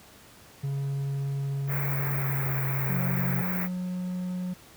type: tone with pitch glide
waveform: triangle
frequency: 138.59 to 133.17 Hz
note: C#3 to C3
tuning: 0 to +31 cents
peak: -25 dBFS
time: 0.63-3.42 s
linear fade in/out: 10 ms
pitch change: -69 cents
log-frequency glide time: 1.83-2.69 s
type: band-stop noise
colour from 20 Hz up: white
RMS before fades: -32 dBFS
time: 1.67-3.69 s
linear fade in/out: 50 ms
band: 2400 to 15000 Hz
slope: 96 dB/octave
type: tone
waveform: triangle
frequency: 181.4 Hz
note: F#3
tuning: 34 cents flat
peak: -27 dBFS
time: 2.89-4.54 s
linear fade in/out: 10 ms
effects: pink hiss -52 dBFS RMS until 4.76 s + high-pass 60 Hz 12 dB/octave